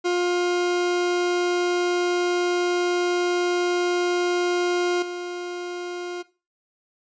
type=tone with level steps; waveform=40% pulse; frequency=354 Hz; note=F4; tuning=23 cents sharp; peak=-19 / -28 dBFS; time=0.04-6.23 s; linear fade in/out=20 ms; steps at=5.02 s; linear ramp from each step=5 ms; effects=noise-tail reverb RT60 0.3 s tail -17 dB re dry + resampled to 16000 Hz